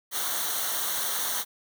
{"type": "noise with comb filter", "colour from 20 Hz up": "white", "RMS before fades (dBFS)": -29, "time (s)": [0.11, 1.45], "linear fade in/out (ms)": 50, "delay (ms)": 0.4, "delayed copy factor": -0.75, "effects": []}